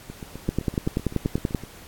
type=two click trains; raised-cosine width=3 ms; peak=-22 / -9 dBFS; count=13 / 12; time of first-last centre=0.1-1.636 / 0.49-1.548 s; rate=7.81 / 10.4 Hz; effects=pink hiss -46 dBFS RMS until 1.87 s + AAC 64 kbps